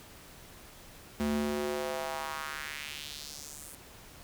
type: tone with high-pass filter sweep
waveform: square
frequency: 73.42 Hz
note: D2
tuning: in tune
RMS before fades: -36 dBFS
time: 1.2-3.75 s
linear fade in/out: 0 ms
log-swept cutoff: 170 to 10000 Hz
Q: 2.1
effects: pink hiss -52 dBFS RMS until 4.23 s